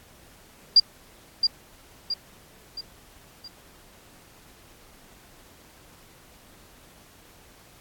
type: tone with echo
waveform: sine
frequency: 4788 Hz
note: D8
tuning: 33 cents sharp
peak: -10 dBFS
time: 0.76-0.8 s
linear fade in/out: 5 ms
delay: 670 ms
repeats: 4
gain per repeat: -7 dB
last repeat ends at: 3.48 s
effects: pink hiss -53 dBFS RMS until 7.8 s + AAC 64 kbps